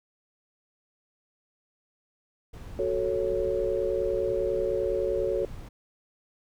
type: noise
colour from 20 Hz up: brown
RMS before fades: -40 dBFS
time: 2.53-5.69 s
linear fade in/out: 10 ms
type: chord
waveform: sine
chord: F# minor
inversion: none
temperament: equal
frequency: 370 / 440 / 554.4 Hz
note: F#4 / A4 / C#5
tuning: 0 / 0 / 0 cents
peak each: -29 dBFS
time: 2.79-5.45 s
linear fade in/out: 2 ms
effects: none